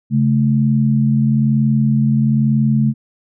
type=tone pair together; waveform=sine; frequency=136.84 / 217.9 Hz; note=C#3 / A3; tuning=-22 / -17 cents; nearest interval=minor sixth; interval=805 cents; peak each=-14 dBFS; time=0.1-2.94 s; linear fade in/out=50 ms; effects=none